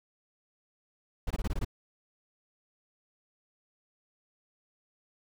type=noise bursts; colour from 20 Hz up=brown; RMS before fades=-30 dBFS; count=7; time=1.27-1.648 s; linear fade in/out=5 ms; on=36 ms; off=21 ms; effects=none